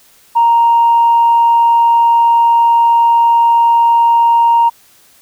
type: tone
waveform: sine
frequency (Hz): 932.3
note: A#5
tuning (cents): 0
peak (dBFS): -5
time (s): 0.35-4.7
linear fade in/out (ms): 20
effects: tanh soft clip ceiling -2 dBFS + white hiss -47 dBFS RMS until 5.21 s